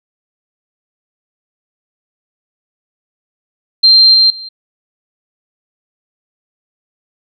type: tone with level steps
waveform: sine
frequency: 4161 Hz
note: C8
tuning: 10 cents flat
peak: -3 / -5 / -25 dBFS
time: 3.83-4.49 s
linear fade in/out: 10 ms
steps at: 4.14 / 4.3 s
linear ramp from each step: 2 ms
effects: none